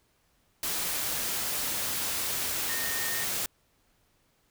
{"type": "tone in noise", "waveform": "sine", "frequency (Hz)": 1838, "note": "A#6", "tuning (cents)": -25, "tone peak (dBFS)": -35, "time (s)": [2.69, 3.24], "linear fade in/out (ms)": 2, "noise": "white", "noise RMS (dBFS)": -31, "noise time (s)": [0.63, 3.46], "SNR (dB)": -7, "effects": ["pink hiss -69 dBFS RMS until 4.5 s"]}